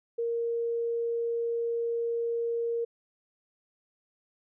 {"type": "tone", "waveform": "sine", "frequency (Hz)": 466.2, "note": "A#4", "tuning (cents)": 0, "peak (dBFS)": -27, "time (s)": [0.18, 2.85], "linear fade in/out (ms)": 10, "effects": []}